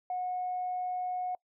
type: tone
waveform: sine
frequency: 729 Hz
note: F#5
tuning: 26 cents flat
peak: -30 dBFS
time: 0.1-1.35 s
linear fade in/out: 2 ms
effects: noise-tail reverb RT60 0.1 s tail -25 dB re dry + tanh soft clip ceiling -26 dBFS